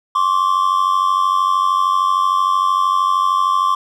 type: tone pair together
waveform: triangle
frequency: 1057.9 / 1151 Hz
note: C6 / D6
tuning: +19 / -35 cents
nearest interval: minor second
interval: 146 cents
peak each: -14 dBFS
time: 0.15-3.75 s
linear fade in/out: 5 ms
effects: none